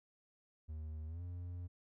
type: tone with pitch glide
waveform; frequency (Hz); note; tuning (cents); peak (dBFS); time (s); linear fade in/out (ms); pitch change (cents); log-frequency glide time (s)
triangle; 77.78 to 88.32; D#2 to F2; 0 to +20; -40; 0.68-1.68; 20; +220; 1.06-1.22
effects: none